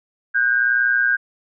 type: tone pair together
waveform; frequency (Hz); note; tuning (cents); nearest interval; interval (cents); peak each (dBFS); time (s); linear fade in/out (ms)
sine; 1481.8 / 1603; F#6 / G6; +2 / +38; minor second; 136; -20 / -16; 0.34-1.17; 20
effects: none